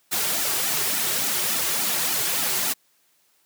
white noise with flanger, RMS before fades -24 dBFS, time 0.11-2.74 s, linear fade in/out 20 ms, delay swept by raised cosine 1.8 to 4.1 ms, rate 3.5 Hz, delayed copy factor -1, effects white hiss -64 dBFS RMS until 3.45 s + high-pass 150 Hz 12 dB/octave

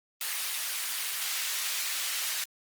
pink high-pass noise, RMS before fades -32 dBFS, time 0.21-2.44 s, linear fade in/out 2 ms, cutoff 2100 Hz, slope 12 dB/octave, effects Opus 24 kbps

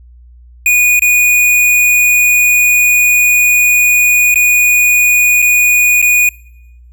square tone with dropouts, 2460 Hz, D#7, 20 cents flat, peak -7 dBFS, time 0.66-6.29 s, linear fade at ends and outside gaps 2 ms, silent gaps 0.994-1.02 / 4.343-4.357 / 5.42-5.424 / 6.017-6.025 s, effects noise-tail reverb RT60 1.0 s tail -26 dB re dry + added 60 Hz sine -36 dBFS peak until 6.92 s

